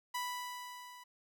sawtooth tone with level ramp, 987.8 Hz, B5, in tune, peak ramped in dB -31 to -48 dBFS, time 0.14-1.04 s, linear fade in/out 10 ms, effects none

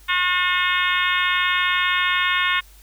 harmonic tone with a mistuned harmonic, 360.5 Hz, F#4, 45 cents flat, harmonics 3 / 4 / 5 / 6 / 7 / 8 / 9 / 10, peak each -24 / -25 / -24 / -24 / -28 / -28 / -31 / -28 dBFS, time 0.08-2.61 s, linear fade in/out 20 ms, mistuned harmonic 7, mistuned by +19 cents, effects added 50 Hz sine -46 dBFS peak until 2.82 s + white hiss -52 dBFS RMS until 2.82 s

